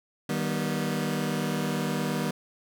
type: chord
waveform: sawtooth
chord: Eb augmented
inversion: none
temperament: just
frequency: 155.56 / 194.45 / 243.1 Hz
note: Eb3 / G3 / B3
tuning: 0 / -14 / -27 cents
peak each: -27 dBFS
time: 0.29-2.31 s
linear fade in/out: 5 ms
effects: none